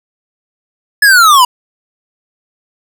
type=linear sweep; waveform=square; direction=down; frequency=1725 to 953 Hz; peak=-4 dBFS; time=1.02-1.45 s; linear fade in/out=5 ms; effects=7-bit